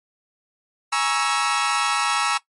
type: chord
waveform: sawtooth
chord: A# half-diminished seventh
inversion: third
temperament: equal with one note detuned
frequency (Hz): 830.6 / 945.9 / 1108.7 / 1318.5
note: G#5 / A#5 / C#6 / E6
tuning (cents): 0 / +25 / 0 / 0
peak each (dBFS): -23 / -22 / -22 / -19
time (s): 0.92-2.38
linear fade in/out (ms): 10
effects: noise-tail reverb RT60 0.1 s tail -17 dB re dry + MP3 48 kbps